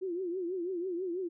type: tone with vibrato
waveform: sine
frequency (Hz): 359.1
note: F4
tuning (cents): +48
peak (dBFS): -32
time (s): 0.01-1.29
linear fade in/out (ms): 20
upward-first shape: triangle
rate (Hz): 6.1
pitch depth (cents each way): 140
effects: none